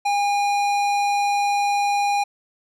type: tone with tanh clipping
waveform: sine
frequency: 812 Hz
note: G#5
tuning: 39 cents flat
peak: -20 dBFS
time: 0.05-2.24 s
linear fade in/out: 10 ms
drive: 17 dB
effects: none